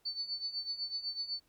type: tone with tremolo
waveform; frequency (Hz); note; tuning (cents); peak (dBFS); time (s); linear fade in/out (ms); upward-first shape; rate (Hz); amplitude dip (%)
sine; 4502; C#8; +26; -32; 0.05-1.4; 10; triangle; 8; 85
effects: pink hiss -72 dBFS RMS until 1.48 s